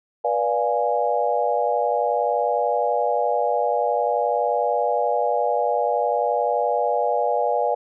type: chord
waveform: sine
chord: B diminished seventh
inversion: none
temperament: equal with one note detuned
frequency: 486.8 / 587.3 / 698.5 / 830.6 Hz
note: B4 / D5 / F5 / Ab5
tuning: -25 / 0 / 0 / 0 cents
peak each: -24 dBFS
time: 0.24-7.75 s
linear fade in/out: 10 ms
effects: none